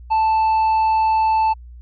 triangle tone, 880 Hz, A5, in tune, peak -12 dBFS, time 0.1-1.54 s, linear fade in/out 20 ms, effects added 60 Hz sine -36 dBFS peak until 1.81 s + resampled to 11025 Hz

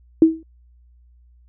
sine tone with exponential decay, 322.5 Hz, E4, 38 cents flat, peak -4 dBFS, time 0.22-0.43 s, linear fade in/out 2 ms, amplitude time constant 45 ms, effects added 60 Hz sine -49 dBFS peak until 1.48 s

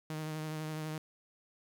sawtooth tone with vibrato, 155.56 Hz, D#3, in tune, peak -33 dBFS, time 0.1-0.98 s, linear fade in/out 2 ms, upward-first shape triangle, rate 12 Hz, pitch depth 25 cents each way, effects 11-bit

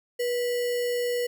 sine tone with sample-and-hold, 485.3 Hz, B4, 30 cents flat, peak -24 dBFS, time 0.19-1.27 s, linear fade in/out 10 ms, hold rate 2450 Hz, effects none

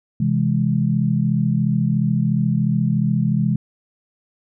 sine chord, C augmented, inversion none, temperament equal, 130.81 / 164.81 / 207.7 Hz, C3 / E3 / G#3, 0 / 0 / 0 cents, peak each -20 dBFS, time 0.2-3.56 s, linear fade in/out 5 ms, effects none

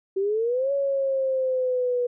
sine exponential two-way sweep, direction up then down, 379 to 561 to 486.5 Hz, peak -21 dBFS, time 0.16-2.07 s, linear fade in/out 10 ms, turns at 0.72 s, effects none

